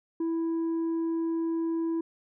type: tone with tanh clipping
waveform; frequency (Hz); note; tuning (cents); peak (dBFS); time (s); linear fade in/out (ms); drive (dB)
sine; 329.6; E4; 0; -27; 0.2-2.01; 5; 3
effects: none